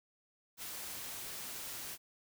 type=noise; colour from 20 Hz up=white; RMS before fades=-44 dBFS; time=0.57-1.98 s; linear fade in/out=50 ms; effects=none